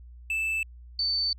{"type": "tone pair in turn", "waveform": ["triangle", "sine"], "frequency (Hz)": [2637, 4538], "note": ["E7", "C#8"], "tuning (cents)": [0, 40], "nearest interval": "major sixth", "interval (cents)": 940, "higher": "second", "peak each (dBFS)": -24, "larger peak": "neither", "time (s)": [[0.3, 0.63], [0.99, 1.33]], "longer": "second", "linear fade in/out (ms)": 2, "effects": ["added 60 Hz sine -44 dBFS peak until 1.38 s"]}